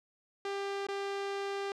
sawtooth tone with dropouts, 397.1 Hz, G4, 22 cents sharp, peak -30 dBFS, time 0.45-1.72 s, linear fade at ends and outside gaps 2 ms, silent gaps 0.868-0.886 s, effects low-pass 5000 Hz 12 dB/octave

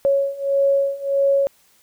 sine beating tone pair, 553 / 554.6 Hz, C#5 / C#5, -4 / +1 cents, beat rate 1.6 Hz, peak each -20 / -18 dBFS, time 0.05-1.47 s, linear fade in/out 0 ms, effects white hiss -57 dBFS RMS until 1.82 s

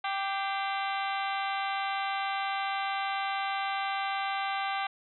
harmonic tone with a mistuned harmonic, 392.1 Hz, G4, in tune, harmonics 2 / 3 / 4 / 5 / 6 / 7 / 8 / 9 / 10, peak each -32 / -36 / -38 / -40 / -42 / -43 / -44 / -45 / -46 dBFS, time 0.04-4.87 s, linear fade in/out 5 ms, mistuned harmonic 5, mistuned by +74 cents, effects none

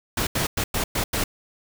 pink noise bursts at uneven times, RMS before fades -24 dBFS, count 6, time 0.17-0.27 / 0.35-0.47 / 0.57-0.64 / 0.74-0.84 / 0.95-1.04 / 1.13-1.24 s, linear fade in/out 5 ms, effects none

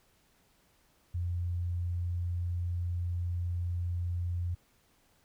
sine tone, 87.5 Hz, F2, 4 cents sharp, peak -30 dBFS, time 1.14-4.55 s, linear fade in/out 10 ms, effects pink hiss -68 dBFS RMS until 5.24 s

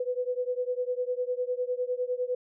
sine beating tone pair, 493.9 / 503.8 Hz, B4 / B4, 0 / +34 cents, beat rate 9.9 Hz, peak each -30 / -31 dBFS, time 0-2.35 s, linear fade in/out 5 ms, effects none

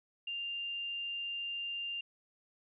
sine tone, 2794 Hz, F7, in tune, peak -36 dBFS, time 0.27-2.01 s, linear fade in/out 5 ms, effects none

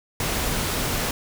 pink noise, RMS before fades -25 dBFS, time 0.2-1.11 s, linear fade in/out 2 ms, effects none

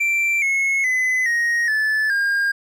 triangle tone with pitch steps, 2349 / 2179 / 2021 / 1875.2 / 1739.5 / 1613.7 Hz, D7 / C#7 / B6 / A#6 / A6 / G6, 0 / -30 / +39 / +10 / -20 / +50 cents, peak -15 dBFS, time 0-2.52 s, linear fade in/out 10 ms, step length 420 ms, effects none

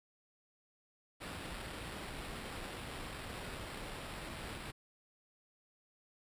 pink noise with sample-and-hold, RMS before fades -45 dBFS, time 1.2-4.72 s, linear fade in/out 20 ms, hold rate 6300 Hz, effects resampled to 32000 Hz

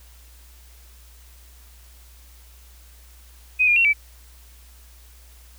sine tone with pitch steps, 2506 / 2417 / 2730 / 2304 Hz, D#7 / D7 / F7 / D7, +12 / +49 / -40 / -34 cents, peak -14 dBFS, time 3.59-3.934 s, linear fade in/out 20 ms, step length 86 ms, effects added 60 Hz sine -46 dBFS peak until 5.58 s + white hiss -53 dBFS RMS until 5.58 s

